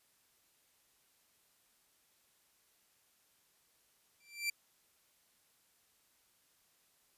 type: tone with exponential growth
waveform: sawtooth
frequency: 2349 Hz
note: D7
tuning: in tune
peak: -27 dBFS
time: 4.2-4.5 s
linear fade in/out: 5 ms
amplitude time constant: 64 ms
effects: white hiss -72 dBFS RMS until 7.17 s + resampled to 32000 Hz